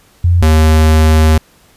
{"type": "tone pair in turn", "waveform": ["sine", "square"], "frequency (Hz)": [87.31, 78.44], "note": ["F2", "D#2"], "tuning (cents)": [0, 15], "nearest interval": "major second", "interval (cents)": 185, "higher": "first", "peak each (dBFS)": -6, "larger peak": "neither", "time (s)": [[0.24, 0.42], [0.42, 1.38]], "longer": "second", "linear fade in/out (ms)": 5, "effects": ["pink hiss -48 dBFS RMS until 1.76 s", "resampled to 32000 Hz"]}